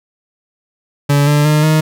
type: tone with pitch steps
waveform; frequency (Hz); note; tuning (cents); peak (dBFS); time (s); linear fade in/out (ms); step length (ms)
40% pulse; 143.3 / 147.33 / 151.47 / 155.73; D3 / D3 / D#3 / D#3; -42 / +6 / -46 / +2; -8; 1.09-1.81; 10; 180
effects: none